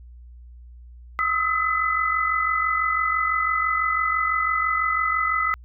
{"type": "tone cluster", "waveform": "sine", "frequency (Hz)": [1264, 1310, 2009], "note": ["D#6", "E6", "B6"], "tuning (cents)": [27, -11, 29], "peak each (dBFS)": [-23, -26, -24], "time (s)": [1.19, 5.54], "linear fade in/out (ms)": 0, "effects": ["added 60 Hz sine -41 dBFS peak until 5.64 s"]}